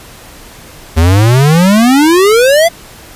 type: exponential sweep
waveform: square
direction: up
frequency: 77.5 to 696 Hz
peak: -5 dBFS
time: 0.96-2.69 s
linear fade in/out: 20 ms
effects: pink hiss -34 dBFS RMS until 3.15 s + resampled to 32000 Hz